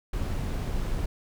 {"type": "noise", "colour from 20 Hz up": "brown", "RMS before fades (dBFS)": -29, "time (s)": [0.13, 1.06], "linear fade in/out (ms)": 5, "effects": []}